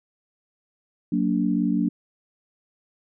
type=chord; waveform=sine; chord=Gb augmented; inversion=none; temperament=just; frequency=185 / 231.2 / 289.1 Hz; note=Gb3 / Bb3 / D4; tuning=0 / -14 / -27 cents; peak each=-24 dBFS; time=1.12-1.89 s; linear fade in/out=5 ms; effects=none